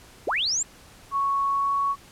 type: linear sweep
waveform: sine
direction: up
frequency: 261.6 to 7610 Hz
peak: -22 dBFS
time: 0.27-0.63 s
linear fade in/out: 5 ms
type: tone with pitch glide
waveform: sine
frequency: 1108.7 to 1115.1 Hz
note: C#6 to C#6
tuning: 0 to +10 cents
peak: -21 dBFS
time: 1.11-1.96 s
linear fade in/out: 50 ms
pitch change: +10 cents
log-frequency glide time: 1.49-1.72 s
effects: pink hiss -50 dBFS RMS until 2.11 s + low-pass 12000 Hz 12 dB/octave